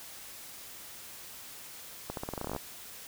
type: accelerating click train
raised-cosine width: 1 ms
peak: -21 dBFS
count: 14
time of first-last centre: 2.1-2.563 s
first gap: 72 ms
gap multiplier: 0.87
effects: white hiss -47 dBFS RMS until 3.07 s